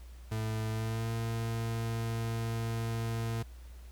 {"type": "tone with pitch glide", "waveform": "40% pulse", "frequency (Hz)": [110, 114.27], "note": ["A2", "A#2"], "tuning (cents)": [0, -34], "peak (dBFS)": -31, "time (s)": [0.31, 3.43], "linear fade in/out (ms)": 10, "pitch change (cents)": 66, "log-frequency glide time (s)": [0.7, 1.11], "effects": ["added 60 Hz sine -46 dBFS peak until 3.91 s", "pink hiss -61 dBFS RMS until 3.91 s"]}